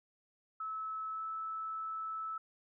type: tone with pitch glide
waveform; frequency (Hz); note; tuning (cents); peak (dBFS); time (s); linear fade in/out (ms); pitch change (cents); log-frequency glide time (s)
sine; 1300 to 1309; E6 to E6; -24 to -13; -37; 0.6-2.38; 5; +11; 1.11-1.22
effects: none